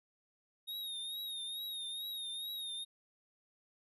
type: tone with vibrato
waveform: square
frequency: 3729 Hz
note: A#7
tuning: in tune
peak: -40 dBFS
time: 0.67-2.85 s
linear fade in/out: 20 ms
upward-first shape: triangle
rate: 2.3 Hz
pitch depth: 71 cents each way
effects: none